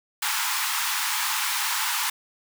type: high-pass noise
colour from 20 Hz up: pink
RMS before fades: -26 dBFS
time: 0.22-2.1 s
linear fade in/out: 5 ms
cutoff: 830 Hz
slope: 96 dB/octave
effects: none